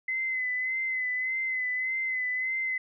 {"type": "tone with vibrato", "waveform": "sine", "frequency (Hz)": 2037, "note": "C7", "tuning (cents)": -47, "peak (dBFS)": -27, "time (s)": [0.08, 2.78], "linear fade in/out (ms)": 5, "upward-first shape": "sine", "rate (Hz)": 1.7, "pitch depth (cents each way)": 34, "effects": []}